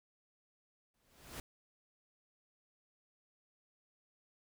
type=noise with exponential growth; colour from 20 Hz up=pink; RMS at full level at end=-44 dBFS; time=0.94-1.4 s; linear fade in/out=2 ms; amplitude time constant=100 ms; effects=none